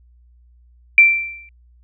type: tone with exponential decay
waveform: sine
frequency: 2349 Hz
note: D7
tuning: in tune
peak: -3 dBFS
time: 0.98-1.49 s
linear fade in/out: 1 ms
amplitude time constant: 110 ms
effects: added 60 Hz sine -48 dBFS peak until 1.83 s